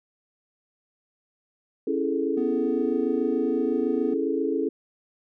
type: chord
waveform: sine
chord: A major seventh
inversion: first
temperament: just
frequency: 275 / 330 / 412.5 / 440 Hz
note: C#4 / E4 / G#4 / A4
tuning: -14 / +2 / -12 / 0 cents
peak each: -28 / -28 / -29 / -28 dBFS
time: 1.87-4.69 s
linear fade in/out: 5 ms
type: tone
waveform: triangle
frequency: 248.6 Hz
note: B3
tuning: 12 cents sharp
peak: -26 dBFS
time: 2.37-4.14 s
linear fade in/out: 5 ms
effects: none